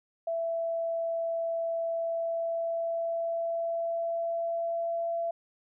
sine tone with pitch glide, 665 to 674.3 Hz, E5 to E5, +15 to +39 cents, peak -28 dBFS, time 0.27-5.31 s, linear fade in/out 5 ms, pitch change +24 cents, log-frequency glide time 1.9-5.17 s, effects none

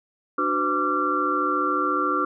sine tone cluster, 297.2 / 371.3 / 504 / 1169 / 1370 Hz, D4 / F#4 / B4 / D6 / F6, +21 / +6 / +35 / -8 / -34 cents, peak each -28 / -30 / -32 / -24 / -25 dBFS, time 0.38-2.25 s, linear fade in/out 5 ms, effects none

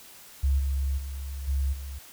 sine tone with level steps, 68.3 Hz, C#2, 25 cents flat, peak -20 / -24 / -32 / -23 / -34 dBFS, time 0.43-1.99 s, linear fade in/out 10 ms, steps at 0.58 / 0.97 / 1.47 / 1.72 s, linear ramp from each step 20 ms, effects white hiss -49 dBFS RMS until 2.12 s

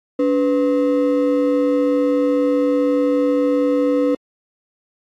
triangle ring-modulated tone, 392 Hz, G4, in tune, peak -9 dBFS, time 0.19-4.15 s, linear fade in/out 5 ms, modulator 106 Hz, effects AAC 48 kbps

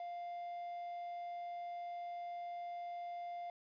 triangle tone, 698.5 Hz, F5, in tune, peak -40 dBFS, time 0-3.5 s, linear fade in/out 2 ms, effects resampled to 11025 Hz + 12-bit

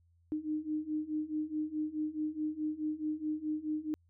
sine beating tone pair, 304.2 / 308.9 Hz, D#4 / D#4, -39 / -12 cents, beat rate 4.7 Hz, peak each -37 / -35 dBFS, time 0.32-3.94 s, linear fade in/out 0 ms, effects added 85 Hz sine -65 dBFS peak until 4.09 s

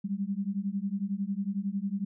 sine beating tone pair, 192.8 / 203.8 Hz, G3 / G#3, -28 / -32 cents, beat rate 11 Hz, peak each -32 / -32 dBFS, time 0.04-2.05 s, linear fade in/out 10 ms, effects none

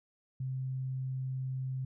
sine tone, 130.81 Hz, C3, in tune, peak -33 dBFS, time 0.4-1.85 s, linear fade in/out 5 ms, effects none

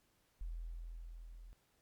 sine tone with level ramp, 41.73 Hz, E1, 22 cents sharp, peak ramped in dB -39 to -51 dBFS, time 0.41-1.53 s, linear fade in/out 0 ms, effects pink hiss -75 dBFS RMS until 1.81 s + MP3 96 kbps

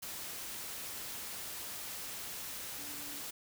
sine tone in noise, 288.4 Hz, D4, 31 cents flat, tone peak -53 dBFS, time 2.78-3.22 s, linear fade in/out 10 ms, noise white, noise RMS -43 dBFS, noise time 0.02-3.31 s, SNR -13 dB, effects none

